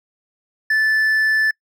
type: tone with hard clipping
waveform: sine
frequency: 1751 Hz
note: A6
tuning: 9 cents flat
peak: -15 dBFS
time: 0.7-1.51 s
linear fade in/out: 5 ms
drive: 3 dB
effects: noise-tail reverb RT60 0.1 s tail -26 dB re dry